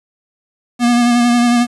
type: tone with vibrato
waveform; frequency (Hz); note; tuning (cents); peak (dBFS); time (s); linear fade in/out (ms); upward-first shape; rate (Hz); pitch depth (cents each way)
square; 240; B3; -49; -10; 0.79-1.67; 50; sine; 11; 25
effects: resampled to 24000 Hz + 7-bit